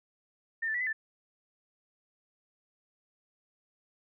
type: tone with pitch steps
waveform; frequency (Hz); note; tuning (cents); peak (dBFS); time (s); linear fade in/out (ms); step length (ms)
sine; 1814 / 1761 / 1947 / 2020 / 1764; A#6 / A6 / B6 / B6 / A6; -48 / +1 / -25 / +39 / +4; -29; 0.62-0.93; 10; 62
effects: none